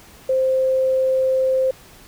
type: tone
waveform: sine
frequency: 523.3 Hz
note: C5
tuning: in tune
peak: -15 dBFS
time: 0.29-1.71 s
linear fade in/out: 5 ms
effects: pink hiss -46 dBFS RMS until 2.07 s